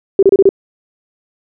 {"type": "tone bursts", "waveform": "sine", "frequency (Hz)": 390, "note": "G4", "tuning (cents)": -9, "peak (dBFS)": -3, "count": 5, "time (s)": [0.19, 0.491], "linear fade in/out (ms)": 2, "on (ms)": 37, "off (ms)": 29, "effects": []}